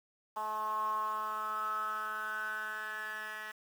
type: tone with band-pass filter sweep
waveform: 10% pulse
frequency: 215 Hz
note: A3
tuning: 40 cents flat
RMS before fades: -37 dBFS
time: 0.36-3.52 s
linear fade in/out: 10 ms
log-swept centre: 960 to 1900 Hz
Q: 9.1
effects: 9-bit